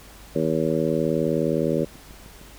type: harmonic tone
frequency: 79.6 Hz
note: D#2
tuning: 40 cents sharp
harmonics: 2 / 3 / 4 / 5 / 6 / 7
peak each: -27 / -27 / -27 / -27 / -27 / -27 dBFS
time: 0.35-1.85 s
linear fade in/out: 10 ms
type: click train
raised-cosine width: 3 ms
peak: -32 dBFS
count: 6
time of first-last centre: 1.65-2.415 s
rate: 6.54 Hz
effects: added 50 Hz sine -47 dBFS peak until 2.58 s + pink hiss -47 dBFS RMS until 2.58 s